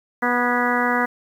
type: harmonic tone with a mistuned harmonic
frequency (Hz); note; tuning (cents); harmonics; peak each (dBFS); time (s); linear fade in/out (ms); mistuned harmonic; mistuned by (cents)
244.8; B3; -15; 1 / 2 / 3 / 4 / 5 / 6 / 7 / 8; -24 / -26 / -26 / -25 / -26 / -27 / -26 / -26; 0.22-1.06; 10; 7; -38
effects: 8-bit